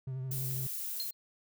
triangle tone with vibrato, 130.7 Hz, C3, 1 cent flat, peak -33 dBFS, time 0.07-0.67 s, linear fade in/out 5 ms, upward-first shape triangle, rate 12 Hz, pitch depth 42 cents each way
violet noise, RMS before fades -38 dBFS, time 0.31-1.11 s, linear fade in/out 5 ms
sine tone with exponential decay, 4186 Hz, C8, in tune, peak -31 dBFS, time 1-1.13 s, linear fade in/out 0 ms, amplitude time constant 28 ms
effects none

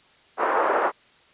white band-pass noise, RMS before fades -22 dBFS, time 0.37-0.92 s, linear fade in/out 50 ms, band 370 to 1300 Hz, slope 24 dB/octave, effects white hiss -56 dBFS RMS until 1.33 s + resampled to 8000 Hz

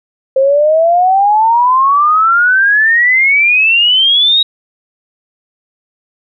sine exponential sweep, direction up, 525 to 3827 Hz, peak -6 dBFS, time 0.36-4.43 s, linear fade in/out 5 ms, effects none

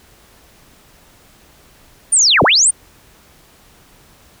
sine linear two-way sweep, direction down then up, 9397 to 73.42 to 9397 Hz, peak -8 dBFS, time 2.12-2.71 s, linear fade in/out 10 ms, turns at 2.43 s, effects pink hiss -48 dBFS RMS until 4.4 s

